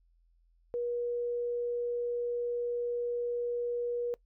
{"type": "tone", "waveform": "sine", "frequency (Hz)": 480.4, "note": "B4", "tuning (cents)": -48, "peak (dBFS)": -30, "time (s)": [0.74, 4.14], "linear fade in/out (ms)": 0, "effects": ["noise-tail reverb RT60 0.1 s tail -22 dB re dry", "added 42 Hz sine -64 dBFS peak until 4.25 s"]}